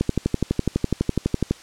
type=click train; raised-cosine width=3 ms; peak=-6 dBFS; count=19; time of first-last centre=0.01-1.51 s; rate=12 Hz; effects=white hiss -45 dBFS RMS until 1.62 s + low-pass 7000 Hz 12 dB/octave